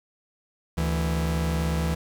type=tone pair together; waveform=45% pulse; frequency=74.13 / 164.7 Hz; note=D2 / E3; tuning=+17 / -1 cents; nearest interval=octave + major second; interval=1382 cents; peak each=-26 dBFS; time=0.77-1.95 s; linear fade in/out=10 ms; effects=8-bit